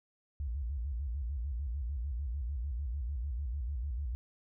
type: tone with vibrato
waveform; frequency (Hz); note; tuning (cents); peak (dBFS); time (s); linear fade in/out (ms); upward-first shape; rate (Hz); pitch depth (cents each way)
sine; 64.6; C2; -21; -33; 0.4-4.15; 0; square; 6.7; 190
effects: none